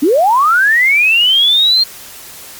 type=linear sweep; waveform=sine; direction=up; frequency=258.2 to 4237 Hz; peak=-7 dBFS; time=0.02-1.84 s; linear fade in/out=10 ms; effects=white hiss -33 dBFS RMS until 2.59 s + Opus 48 kbps